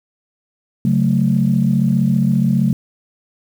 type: chord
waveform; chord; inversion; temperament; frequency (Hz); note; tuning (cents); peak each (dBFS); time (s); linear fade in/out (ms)
sine; F# minor; second; equal; 138.59 / 185 / 220; C#3 / F#3 / A3; 0 / 0 / 0; -16; 0.85-2.73; 2
effects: tanh soft clip ceiling -3 dBFS + 7-bit